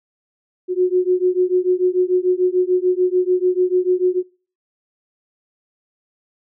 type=beating tone pair; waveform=sine; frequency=361.5 / 368.3 Hz; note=F#4 / F#4; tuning=-40 / -8 cents; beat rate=6.8 Hz; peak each=-17 dBFS; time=0.68-4.23 s; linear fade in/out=50 ms; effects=noise-tail reverb RT60 0.4 s tail -26 dB re dry